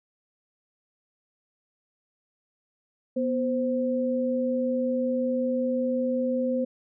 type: tone pair together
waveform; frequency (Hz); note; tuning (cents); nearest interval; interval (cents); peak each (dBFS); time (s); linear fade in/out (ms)
sine; 245.4 / 520; B3 / C5; -11 / -11; octave + minor second; 1300; -26; 3.16-6.65; 10
effects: none